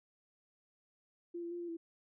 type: tone with pitch steps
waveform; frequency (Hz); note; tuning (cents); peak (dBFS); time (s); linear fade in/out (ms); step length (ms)
sine; 344.9 / 340.6 / 348.3 / 345 / 332.9; F4 / F4 / F4 / F4 / E4; -22 / -43 / -5 / -21 / +17; -39; 1.34-1.77; 10; 86
effects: none

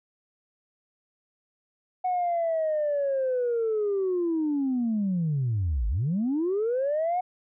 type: linear two-way sweep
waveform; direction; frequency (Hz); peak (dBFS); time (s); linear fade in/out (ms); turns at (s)
sine; down then up; 740 to 48.28 to 740; -22; 2.04-7.21; 10; 5.88
effects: tanh soft clip ceiling -20 dBFS

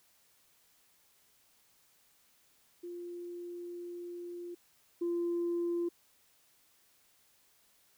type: tone pair in turn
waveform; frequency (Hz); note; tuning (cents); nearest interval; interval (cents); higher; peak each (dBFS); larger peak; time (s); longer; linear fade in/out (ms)
sine; 349.2 / 344.4; F4 / F4; 0 / -24; unison; 24; first; -40 / -29; second; 2.83-4.55 / 5.01-5.89; first; 10
effects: tanh soft clip ceiling -27 dBFS + white hiss -68 dBFS RMS until 7.97 s

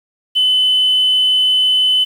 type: tone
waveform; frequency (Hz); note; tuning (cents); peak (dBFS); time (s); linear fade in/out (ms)
sine; 3022; F#7; +36; -9; 0.35-2.05; 20
effects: tanh soft clip ceiling -6 dBFS + 7-bit

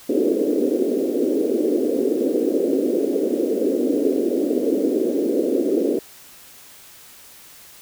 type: band-pass noise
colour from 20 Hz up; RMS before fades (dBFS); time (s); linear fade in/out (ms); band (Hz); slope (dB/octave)
pink; -20; 0.09-5.99; 5; 260 to 510; 48
effects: white hiss -45 dBFS RMS until 7.81 s

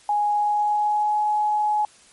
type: tone with pitch glide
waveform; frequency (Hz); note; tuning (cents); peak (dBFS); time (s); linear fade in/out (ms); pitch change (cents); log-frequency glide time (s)
sine; 830.6 to 843.2; G#5 to G#5; 0 to +26; -18; 0.09-1.85; 2; +26; 0.32-1.2
effects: white hiss -52 dBFS RMS until 2.12 s + MP3 48 kbps

